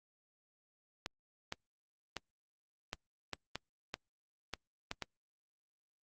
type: clicks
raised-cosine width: 0.2 ms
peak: -20 dBFS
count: 10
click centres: 1.061 / 1.524 / 2.167 / 2.931 / 3.333 / 3.556 / 3.941 / 4.537 / 4.914 / 5.023 s
effects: Opus 48 kbps